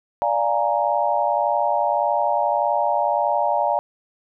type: chord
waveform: sine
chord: Bb dominant seventh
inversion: first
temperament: equal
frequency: 587.3 / 698.5 / 830.6 / 932.3 Hz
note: D5 / F5 / Ab5 / Bb5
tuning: 0 / 0 / 0 / 0 cents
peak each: -23 dBFS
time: 0.22-3.79 s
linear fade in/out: 0 ms
effects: none